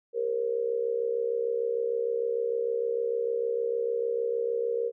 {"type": "tone with amplitude modulation", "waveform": "sine", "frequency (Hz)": 468, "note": "A#4", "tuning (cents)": 7, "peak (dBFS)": -22, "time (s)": [0.13, 4.92], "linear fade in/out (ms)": 50, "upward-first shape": "sine", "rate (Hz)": 66.6, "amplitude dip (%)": 80, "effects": []}